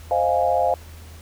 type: chord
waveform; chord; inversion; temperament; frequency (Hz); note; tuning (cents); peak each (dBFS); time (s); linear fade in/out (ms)
sine; F minor seventh; second; equal; 523.3 / 622.3 / 698.5 / 830.6; C5 / Eb5 / F5 / Ab5; 0 / 0 / 0 / 0; -23 / -24 / -20 / -24; 0.11-0.74; 2
effects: added 80 Hz sine -39 dBFS peak until 1.21 s + pink hiss -47 dBFS RMS until 1.21 s